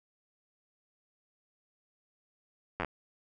slowing click train, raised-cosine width 0.5 ms, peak -17 dBFS, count 5, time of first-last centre 2.8-2.847 s, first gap 10 ms, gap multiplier 1.11, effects none

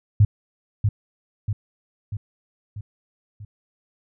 sine tone with echo, 103.83 Hz, G#2, in tune, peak -10 dBFS, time 0.2-0.25 s, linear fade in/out 5 ms, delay 640 ms, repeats 5, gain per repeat -5 dB, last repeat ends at 3.45 s, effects none

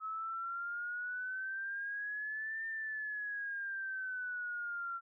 sine exponential two-way sweep, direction up then down, 1285 to 1800 to 1362 Hz, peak -37 dBFS, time 0-5.01 s, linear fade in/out 50 ms, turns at 2.66 s, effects none

